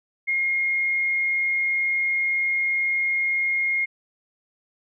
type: tone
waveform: sine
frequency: 2141 Hz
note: C7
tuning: 39 cents sharp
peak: -20 dBFS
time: 0.27-3.86 s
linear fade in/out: 20 ms
effects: none